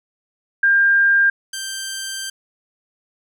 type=tone pair in turn; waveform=sine / 10% pulse; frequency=1600 / 1569.8 Hz; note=G6 / G6; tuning=+35 / +2 cents; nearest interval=unison; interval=33 cents; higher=first; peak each=-11 / -17 dBFS; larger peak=first; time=0.63-1.3 / 1.53-2.3 s; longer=second; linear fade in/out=5 ms; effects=none